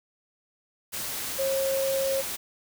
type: tone in noise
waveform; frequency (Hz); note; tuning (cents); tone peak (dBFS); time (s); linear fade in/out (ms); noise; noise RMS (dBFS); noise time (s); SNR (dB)
sine; 540; C#5; -45; -24; 1.38-2.22; 20; white; -33; 0.92-2.37; +6
effects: none